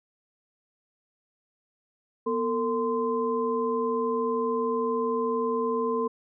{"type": "tone cluster", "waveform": "sine", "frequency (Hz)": [242.8, 452.2, 1035], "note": ["B3", "A4", "C6"], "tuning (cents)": [-29, 47, -19], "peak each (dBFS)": [-31, -26, -30], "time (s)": [2.26, 6.08], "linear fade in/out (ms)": 10, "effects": []}